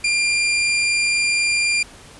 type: tone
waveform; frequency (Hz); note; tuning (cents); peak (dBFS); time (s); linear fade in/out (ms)
sawtooth; 2392; D7; +31; -13; 0.04-1.83; 5
effects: pink hiss -43 dBFS RMS until 2.19 s + resampled to 24000 Hz